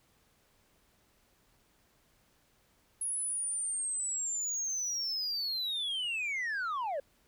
sine linear sweep, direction down, 10548 to 523.3 Hz, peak -29 dBFS, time 3.01-7 s, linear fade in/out 5 ms, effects tanh soft clip ceiling -31 dBFS + pink hiss -69 dBFS RMS until 7.27 s

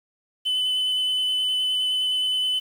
sine tone with vibrato, 3018 Hz, F#7, 34 cents sharp, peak -18 dBFS, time 0.45-2.6 s, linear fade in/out 20 ms, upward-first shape sine, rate 9.6 Hz, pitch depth 12 cents each way, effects tanh soft clip ceiling -20 dBFS + 8-bit

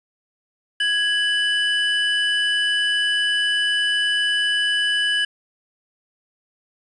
triangle tone pair together, 1661.2 / 2982 Hz, G#6 / F#7, 0 / +13 cents, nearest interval minor seventh, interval 1013 cents, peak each -19 dBFS, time 0.8-5.25 s, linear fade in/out 5 ms, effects resampled to 24000 Hz + 8-bit

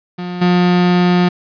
35% pulse tone with level steps, 178.2 Hz, F3, 35 cents sharp, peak -20 / -8 dBFS, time 0.18-1.29 s, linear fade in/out 10 ms, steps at 0.41 s, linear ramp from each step 10 ms, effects resampled to 11025 Hz + 8-bit

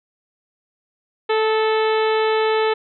harmonic tone with a mistuned harmonic, 438.4 Hz, A4, 6 cents flat, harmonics 1 / 2 / 3 / 4 / 5 / 6 / 7 / 8 / 9, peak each -17 / -23 / -27 / -29 / -31 / -33 / -34 / -35 / -36 dBFS, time 1.29-2.74 s, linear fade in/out 10 ms, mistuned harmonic 3, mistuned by -19 cents, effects none

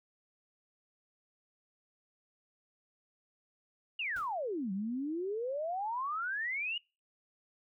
sine exponential two-way sweep, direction down then up, 2929 to 185 to 2929 Hz, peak -33 dBFS, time 3.99-6.78 s, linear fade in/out 5 ms, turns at 4.72 s
pink noise with exponential decay, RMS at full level -49 dBFS, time 4.16-4.37 s, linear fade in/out 5 ms, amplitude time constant 45 ms
effects noise-tail reverb RT60 0.3 s tail -26 dB re dry

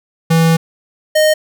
square tone pair in turn, 164 / 617.8 Hz, E3 / D#5, -9 / -12 cents, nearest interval octave + major seventh, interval 2297 cents, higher second, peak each -9 dBFS, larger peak neither, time 0.3-0.57 / 1.15-1.34 s, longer first, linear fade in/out 10 ms, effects none

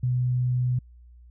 sine tone, 125 Hz, B2, 21 cents sharp, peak -21 dBFS, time 0.03-0.79 s, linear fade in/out 5 ms, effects added 60 Hz sine -47 dBFS peak until 1.3 s

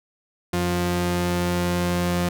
sawtooth tone pair together, 88.2 / 176.28 Hz, F2 / F3, +18 / +16 cents, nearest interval octave, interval 1198 cents, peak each -23 / -17 dBFS, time 0.53-2.29 s, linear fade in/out 5 ms, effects none

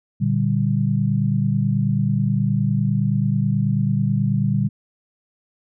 sine chord, G minor, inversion first, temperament just, 117.6 / 147 / 196 Hz, Bb2 / D3 / G3, +16 / +2 / 0 cents, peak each -21 dBFS, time 0.2-4.69 s, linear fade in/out 20 ms, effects none

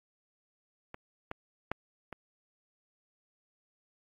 clicks, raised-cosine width 0.5 ms, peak -27 / -22 / -16 / -26 dBFS, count 4, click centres 0.944 / 1.314 / 1.716 / 2.127 s, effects AAC 48 kbps

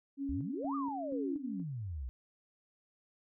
sine tone with tremolo, 277.2 Hz, C#4, in tune, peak -34 dBFS, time 0.17-1.64 s, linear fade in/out 50 ms, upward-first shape square, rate 2.1 Hz, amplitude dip 50%
sine exponential two-way sweep, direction up then down, 58.27 to 1244.5 to 58.27 Hz, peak -37 dBFS, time 0.29-2.09 s, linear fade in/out 0 ms, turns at 0.75 s
effects none

